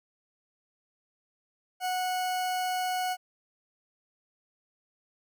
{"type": "tone", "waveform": "40% pulse", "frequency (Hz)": 735, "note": "F#5", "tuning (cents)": -12, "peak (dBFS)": -27, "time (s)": [1.8, 3.17], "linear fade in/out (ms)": 50, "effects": []}